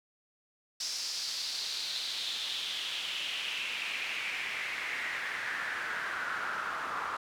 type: noise with band-pass filter sweep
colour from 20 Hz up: pink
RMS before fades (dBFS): -36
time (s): 0.8-7.17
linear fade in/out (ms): 5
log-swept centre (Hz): 5300 to 1200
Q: 4
effects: none